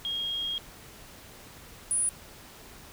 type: tone pair in turn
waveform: sine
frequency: 3258 / 9763 Hz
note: G#7 / D#9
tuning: -34 / -34 cents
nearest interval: octave + perfect fifth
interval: 1900 cents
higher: second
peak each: -29 / -24 dBFS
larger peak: second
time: 0.05-0.58 / 1.91-2.09 s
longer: first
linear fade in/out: 0 ms
effects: pink hiss -49 dBFS RMS until 2.92 s